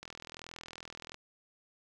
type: click train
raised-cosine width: 0.2 ms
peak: -27 dBFS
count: 47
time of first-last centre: 0.03-1.144 s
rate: 41.3 Hz
effects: none